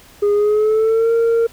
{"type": "tone with pitch glide", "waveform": "sine", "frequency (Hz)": [410.5, 460.8], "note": ["G#4", "A#4"], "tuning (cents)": [-20, -20], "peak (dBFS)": -9, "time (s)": [0.22, 1.47], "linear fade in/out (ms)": 10, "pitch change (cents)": 200, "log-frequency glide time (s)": [0.33, 1.12], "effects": ["tanh soft clip ceiling -11 dBFS", "pink hiss -45 dBFS RMS until 1.52 s"]}